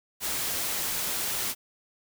white noise, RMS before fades -30 dBFS, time 0.2-1.55 s, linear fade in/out 50 ms, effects none

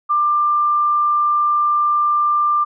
sine tone, 1189 Hz, D6, 21 cents sharp, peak -13 dBFS, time 0.09-2.65 s, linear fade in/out 20 ms, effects none

